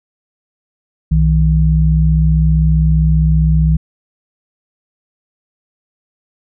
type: tone pair together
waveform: sine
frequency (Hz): 62.7 / 158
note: B1 / D#3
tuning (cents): +27 / +27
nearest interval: octave + major third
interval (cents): 1600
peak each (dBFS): -11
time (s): 1.11-3.77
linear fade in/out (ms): 10
effects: none